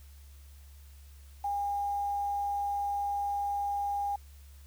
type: tone with quantisation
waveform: sine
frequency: 810 Hz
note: G#5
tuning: 43 cents flat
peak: -29 dBFS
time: 1.44-4.16 s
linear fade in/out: 5 ms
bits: 9
effects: added 70 Hz sine -49 dBFS peak until 4.66 s + white hiss -62 dBFS RMS until 4.66 s